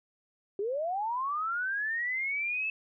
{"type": "linear sweep", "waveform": "sine", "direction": "up", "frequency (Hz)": [381.1, 2637], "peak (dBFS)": -29, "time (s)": [0.59, 2.7], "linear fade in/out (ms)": 2, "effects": []}